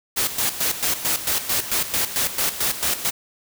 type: noise with tremolo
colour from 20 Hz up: white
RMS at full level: -21 dBFS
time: 0.16-3.11 s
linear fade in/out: 20 ms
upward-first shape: square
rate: 4.5 Hz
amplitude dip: 70%
effects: none